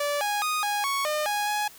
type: tone with pitch steps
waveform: sawtooth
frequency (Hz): 580 / 825 / 1240 / 825 / 1110 / 606 / 828 / 836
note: D5 / G#5 / D#6 / G#5 / C#6 / D#5 / G#5 / G#5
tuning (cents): -22 / -12 / -6 / -12 / +2 / -46 / -5 / +11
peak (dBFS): -21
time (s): 0-1.68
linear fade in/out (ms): 5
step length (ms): 210
effects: white hiss -49 dBFS RMS until 1.78 s